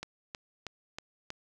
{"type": "click train", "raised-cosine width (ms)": 0.2, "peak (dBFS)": -21, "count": 5, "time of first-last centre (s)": [0.03, 1.304], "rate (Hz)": 3.14, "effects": []}